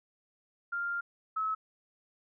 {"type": "tone pair in turn", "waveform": "sine", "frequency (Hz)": [1396.9, 1293.3], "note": ["F6", "E6"], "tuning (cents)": [0, -33], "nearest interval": "minor second", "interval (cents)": 133, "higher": "first", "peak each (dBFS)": [-31, -29], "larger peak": "second", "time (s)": [[0.72, 1.01], [1.36, 1.55]], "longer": "first", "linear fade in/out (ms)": 10, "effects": []}